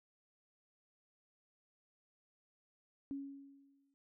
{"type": "tone with exponential decay", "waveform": "sine", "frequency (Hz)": 277.2, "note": "C#4", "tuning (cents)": 0, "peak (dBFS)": -37, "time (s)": [3.11, 3.94], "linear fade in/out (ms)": 0, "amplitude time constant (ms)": 180, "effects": ["noise-tail reverb RT60 0.1 s tail -23 dB re dry"]}